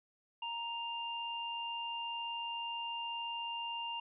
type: tone pair together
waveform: sine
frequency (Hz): 934.1 / 2799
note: A#5 / F7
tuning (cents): +3 / +3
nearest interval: octave + perfect fifth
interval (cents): 1900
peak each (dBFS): -40 / -40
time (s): 0.42-4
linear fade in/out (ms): 5
effects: none